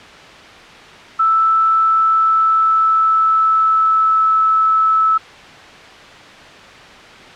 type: tone with pitch glide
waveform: sine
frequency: 1318.5 to 1306.4 Hz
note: E6 to E6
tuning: 0 to -16 cents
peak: -10 dBFS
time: 1.19-5.18 s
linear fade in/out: 10 ms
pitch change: -16 cents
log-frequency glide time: 1.73-4.33 s
effects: white hiss -37 dBFS RMS until 7.35 s + low-pass 3000 Hz 12 dB/octave